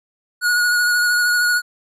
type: tone with vibrato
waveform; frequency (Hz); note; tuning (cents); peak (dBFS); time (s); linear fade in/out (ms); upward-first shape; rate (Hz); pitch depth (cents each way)
square; 1452; F#6; -33; -15; 0.41-1.62; 50; triangle; 13; 23
effects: resampled to 32000 Hz